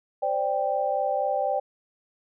sine chord, C suspended second, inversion none, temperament equal with one note detuned, 523.3 / 587.3 / 787.2 Hz, C5 / D5 / G5, 0 / 0 / +7 cents, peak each -29 / -27 / -26 dBFS, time 0.22-1.6 s, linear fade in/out 10 ms, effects none

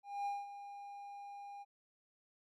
triangle tone with ADSR envelope, 807 Hz, G#5, 50 cents flat, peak -33 dBFS, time 0.03-1.65 s, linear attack 230 ms, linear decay 200 ms, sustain -12 dB, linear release 33 ms, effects none

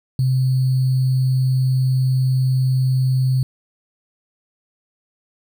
sine tone with sample-and-hold, 130 Hz, C3, 11 cents flat, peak -14 dBFS, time 0.19-3.43 s, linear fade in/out 2 ms, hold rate 4410 Hz, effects none

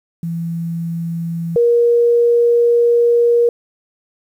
sine tone pair in turn, 167.4 / 473.5 Hz, E3 / A#4, +27 / +27 cents, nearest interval octave + tritone, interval 1800 cents, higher second, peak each -19 / -9 dBFS, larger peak second, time 0.23-1.56 / 1.56-3.49 s, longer second, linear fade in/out 2 ms, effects 8-bit

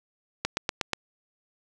click train, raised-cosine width 0.2 ms, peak -8 dBFS, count 5, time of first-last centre 0.45-0.933 s, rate 8.28 Hz, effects none

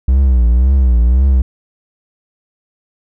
triangle tone with vibrato, 62.7 Hz, B1, 27 cents sharp, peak -5 dBFS, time 0.08-1.42 s, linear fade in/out 5 ms, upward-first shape triangle, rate 1.9 Hz, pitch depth 160 cents each way, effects none

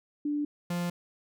sine / 45% pulse tone pair in turn, 293.7 / 174.64 Hz, D4 / F3, 0 / 0 cents, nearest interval major sixth, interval 900 cents, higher first, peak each -27 / -29 dBFS, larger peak first, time 0.25-0.45 / 0.7-0.9 s, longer neither, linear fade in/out 5 ms, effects none

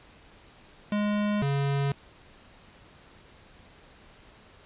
square tone pair in turn, 207.5 / 139.94 Hz, G#3 / C#3, -1 / +17 cents, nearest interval perfect fifth, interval 682 cents, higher first, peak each -25 dBFS, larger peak neither, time 0.92-1.42 / 1.42-1.92 s, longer neither, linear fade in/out 2 ms, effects pink hiss -54 dBFS RMS until 4.65 s + resampled to 8000 Hz

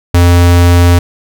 square tone, 87.31 Hz, F2, in tune, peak -4 dBFS, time 0.14-0.99 s, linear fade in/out 5 ms, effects none

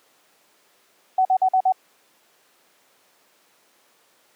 sine tone bursts, 752 Hz, F#5, 28 cents sharp, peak -14 dBFS, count 5, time 1.18-1.723 s, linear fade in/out 5 ms, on 71 ms, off 47 ms, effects pink hiss -59 dBFS RMS until 4.35 s + high-pass 400 Hz 12 dB/octave

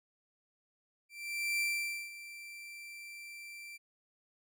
40% pulse tone with ADSR envelope, 2349 Hz, D7, in tune, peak -29 dBFS, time 1.09-3.78 s, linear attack 510 ms, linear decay 500 ms, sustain -16 dB, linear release 23 ms, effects none

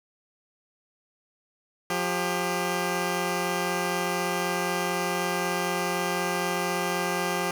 10% pulse tone pair together, 177.2 / 398.4 Hz, F3 / G4, +25 / +28 cents, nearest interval octave + major second, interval 1403 cents, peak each -20 dBFS, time 1.9-7.51 s, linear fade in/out 2 ms, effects none

